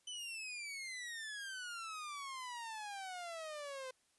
sawtooth exponential sweep, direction down, 3045 to 510 Hz, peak -40 dBFS, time 0.07-3.91 s, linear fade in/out 5 ms, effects white hiss -75 dBFS RMS until 4.18 s + resampled to 24000 Hz

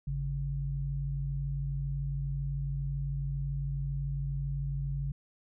sine tone pair together, 52.68 / 140 Hz, G#1 / C#3, +25 / +18 cents, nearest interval octave + perfect fourth, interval 1693 cents, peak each -35 / -32 dBFS, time 0.07-5.12 s, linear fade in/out 5 ms, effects none

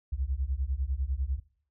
sine beating tone pair, 61.74 / 71.74 Hz, B1 / D2, 0 / -40 cents, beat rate 10 Hz, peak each -31 dBFS, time 0.12-1.4 s, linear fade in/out 10 ms, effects noise-tail reverb RT60 0.5 s tail -20 dB re dry

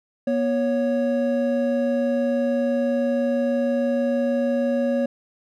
triangle tone pair together, 241.6 / 555 Hz, B3 / C#5, -38 / +2 cents, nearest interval octave + major second, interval 1440 cents, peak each -20 dBFS, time 0.27-5.06 s, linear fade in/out 5 ms, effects none

